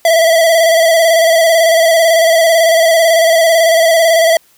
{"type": "tone with vibrato", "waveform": "square", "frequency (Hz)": 659.3, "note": "E5", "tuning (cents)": 0, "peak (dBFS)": -7, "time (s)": [0.05, 4.37], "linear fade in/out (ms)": 2, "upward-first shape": "square", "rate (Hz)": 18, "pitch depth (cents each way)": 35, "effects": ["white hiss -50 dBFS RMS until 4.57 s"]}